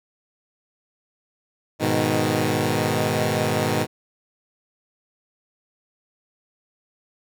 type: chord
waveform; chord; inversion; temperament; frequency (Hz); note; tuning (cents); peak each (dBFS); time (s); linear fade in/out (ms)
10% pulse; G# minor; none; equal; 103.83 / 123.47 / 155.56; G#2 / B2 / D#3; 0 / 0 / 0; -16; 1.79-3.87; 50
effects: none